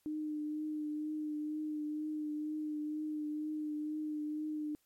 sine tone with vibrato, 303.8 Hz, D#4, 41 cents flat, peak -35 dBFS, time 0.06-4.75 s, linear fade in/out 0 ms, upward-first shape triangle, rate 2.1 Hz, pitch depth 24 cents each way, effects white hiss -75 dBFS RMS until 4.85 s + MP3 64 kbps

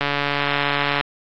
click train, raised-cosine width 0.3 ms, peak -4 dBFS, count 144, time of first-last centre 0.01-1.01 s, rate 143 Hz, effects low-pass 4000 Hz 12 dB/octave + AAC 48 kbps

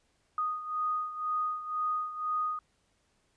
sine beating tone pair, 1240 / 1242 Hz, D#6 / D#6, -6 / -3 cents, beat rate 2 Hz, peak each -31 / -36 dBFS, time 0.38-2.59 s, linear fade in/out 2 ms, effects pink hiss -72 dBFS RMS until 3.36 s + resampled to 22050 Hz

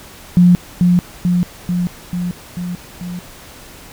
sine tone with echo, 177.3 Hz, F3, 26 cents sharp, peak -5 dBFS, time 0.37-0.55 s, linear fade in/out 0 ms, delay 440 ms, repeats 6, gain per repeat -3 dB, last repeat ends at 3.19 s, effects pink hiss -38 dBFS RMS until 3.92 s

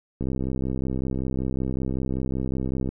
click train, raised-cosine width 3 ms, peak -15 dBFS, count 176, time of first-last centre 0.21-2.89 s, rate 65.3 Hz, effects none

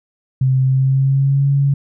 sine tone with pitch glide, 131.1 to 139.7 Hz, C3 to C#3, +4 to +14 cents, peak -11 dBFS, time 0.41-1.74 s, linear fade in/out 5 ms, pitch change +110 cents, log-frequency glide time 0.63-1.48 s, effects none

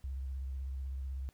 sine tone with vibrato, 66.6 Hz, C2, 31 cents sharp, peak -36 dBFS, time 0.04-1.29 s, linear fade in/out 0 ms, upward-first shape square, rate 16 Hz, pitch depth 48 cents each way, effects pink hiss -70 dBFS RMS until 1.33 s

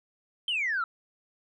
sine exponential sweep, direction down, 3175 to 1294 Hz, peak -25 dBFS, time 0.48-0.84 s, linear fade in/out 2 ms, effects tanh soft clip ceiling -22 dBFS

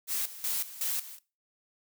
blue noise with tremolo, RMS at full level -31 dBFS, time 0.07-1.19 s, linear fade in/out 50 ms, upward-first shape square, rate 2.7 Hz, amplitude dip 80%, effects noise-tail reverb RT60 0.3 s tail -19 dB re dry

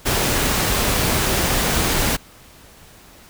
pink noise, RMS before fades -19 dBFS, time 0.05-2.17 s, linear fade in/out 20 ms, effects pink hiss -46 dBFS RMS until 3.29 s

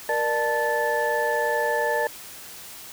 sine tone cluster, 471.6 / 594 / 881 / 1748 Hz, A#4 / D5 / A5 / A6, +20 / +20 / +2 / -12 cents, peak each -26 dBFS, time 0.09-2.07 s, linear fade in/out 2 ms, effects tanh soft clip ceiling -12 dBFS + white hiss -41 dBFS RMS until 2.92 s

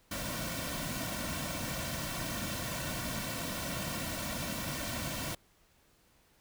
pink noise with comb filter, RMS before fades -37 dBFS, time 0.11-5.35 s, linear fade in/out 5 ms, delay 2.4 ms, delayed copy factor -0.75, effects pink hiss -67 dBFS RMS until 6.4 s

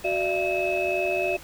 sine tone cluster, 371.1 / 594 / 677 / 2584 Hz, F#4 / D5 / E5 / E7, +5 / +20 / +46 / -35 cents, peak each -27 dBFS, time 0.04-1.37 s, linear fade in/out 10 ms, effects tanh soft clip ceiling -16 dBFS + pink hiss -45 dBFS RMS until 1.43 s

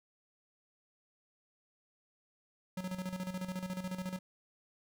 square tone with tremolo, 184.8 Hz, F#3, 2 cents flat, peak -36 dBFS, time 2.77-4.19 s, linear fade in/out 5 ms, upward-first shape square, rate 14 Hz, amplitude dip 65%, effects none

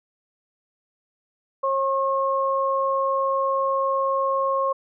sine tone pair together, 541 / 1080.8 Hz, C#5 / C#6, -42 / -44 cents, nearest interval octave, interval 1198 cents, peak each -23 / -22 dBFS, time 1.63-4.73 s, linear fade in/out 10 ms, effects none

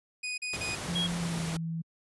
sawtooth tone bursts, 2483 Hz, D#7, 4 cents flat, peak -29 dBFS, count 3, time 0.23-0.756 s, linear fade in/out 10 ms, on 150 ms, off 38 ms
pink noise, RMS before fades -37 dBFS, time 0.53-1.57 s, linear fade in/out 5 ms
sine tone with pitch glide, 173.1 to 164.33 Hz, F3 to E3, -15 to -5 cents, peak -31 dBFS, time 0.88-1.82 s, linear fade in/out 10 ms, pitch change -90 cents, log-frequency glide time 1.1-1.47 s
triangle tone, 3293 Hz, G#7, 15 cents flat, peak -27 dBFS, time 0.95-1.07 s, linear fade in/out 10 ms
effects high-pass 60 Hz 12 dB/octave + resampled to 24000 Hz

